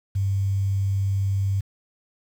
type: tone with quantisation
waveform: sine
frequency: 98 Hz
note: G2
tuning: in tune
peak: -20 dBFS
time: 0.15-1.61 s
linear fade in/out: 10 ms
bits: 8
effects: none